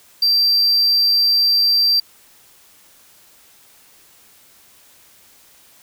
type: tone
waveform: triangle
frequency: 4702 Hz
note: D8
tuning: 1 cent sharp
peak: -11 dBFS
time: 0.22-2 s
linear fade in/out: 5 ms
effects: white hiss -50 dBFS RMS until 5.82 s